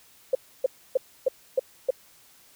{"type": "tone bursts", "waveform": "sine", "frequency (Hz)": 523.3, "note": "C5", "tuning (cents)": 0, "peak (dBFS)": -17, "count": 6, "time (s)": [0.33, 1.906], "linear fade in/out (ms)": 5, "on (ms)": 21, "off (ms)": 290, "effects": ["white hiss -56 dBFS RMS until 2.55 s"]}